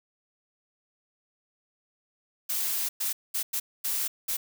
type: noise bursts at uneven times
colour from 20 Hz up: blue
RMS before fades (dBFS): -29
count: 6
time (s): 2.49-2.89 / 3-3.13 / 3.34-3.43 / 3.53-3.6 / 3.84-4.08 / 4.28-4.37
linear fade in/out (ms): 10
effects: none